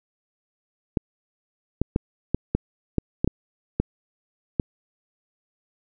clicks, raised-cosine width 3 ms, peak -7 dBFS, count 10, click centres 0.972 / 1.816 / 1.961 / 2.346 / 2.55 / 2.983 / 3.245 / 3.276 / 3.8 / 4.598 s, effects none

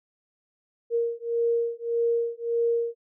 sine beating tone pair, 466.2 / 467.9 Hz, A#4 / A#4, 0 / +6 cents, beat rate 1.7 Hz, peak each -26 dBFS, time 0.9-2.95 s, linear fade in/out 50 ms, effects none

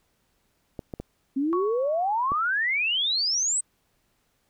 clicks, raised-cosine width 2 ms, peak -20 dBFS, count 4, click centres 0.792 / 0.938 / 1 / 2.319 s
sine exponential sweep, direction up, 261.6 to 8330 Hz, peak -22 dBFS, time 1.36-3.61 s, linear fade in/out 10 ms
sine tone with exponential decay, 1115 Hz, C#6, 10 cents sharp, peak -25 dBFS, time 1.53-2.32 s, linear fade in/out 0 ms, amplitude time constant 170 ms
effects pink hiss -70 dBFS RMS until 4.49 s

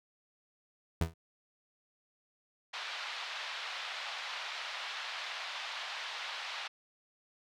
30% pulse tone with exponential decay, 82.41 Hz, E2, in tune, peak -23 dBFS, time 1.01-1.14 s, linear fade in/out 5 ms, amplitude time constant 28 ms
white band-pass noise, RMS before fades -41 dBFS, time 2.73-6.68 s, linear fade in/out 10 ms, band 700 to 4000 Hz, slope 24 dB/octave
effects none

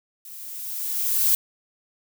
violet noise with level ramp, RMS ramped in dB -41 to -18 dBFS, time 0.25-1.35 s, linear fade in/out 2 ms, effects none

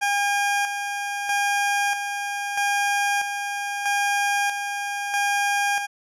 20% pulse tone with tremolo, 809 Hz, G#5, 46 cents flat, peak -15 dBFS, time 0.01-5.87 s, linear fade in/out 20 ms, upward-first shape square, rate 0.78 Hz, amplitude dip 50%, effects low-pass 11000 Hz 12 dB/octave

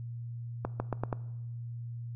accelerating click train, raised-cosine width 1 ms, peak -17 dBFS, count 5, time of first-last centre 0.65-1.128 s, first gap 150 ms, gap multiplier 0.85, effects noise-tail reverb RT60 1.0 s tail -19 dB re dry + added 118 Hz sine -37 dBFS peak until 2.15 s

